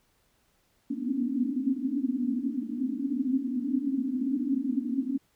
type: band-pass noise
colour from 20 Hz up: white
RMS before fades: -29 dBFS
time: 0.9-5.18 s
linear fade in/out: 10 ms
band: 240 to 280 Hz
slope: 96 dB/octave
effects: pink hiss -69 dBFS RMS until 5.35 s